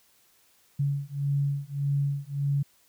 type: beating tone pair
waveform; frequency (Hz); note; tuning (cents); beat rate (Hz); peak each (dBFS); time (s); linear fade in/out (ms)
sine; 140.4 / 142.1; C#3 / C#3; +22 / +43; 1.7; -28; 0.79-2.63; 10
effects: white hiss -63 dBFS RMS until 2.88 s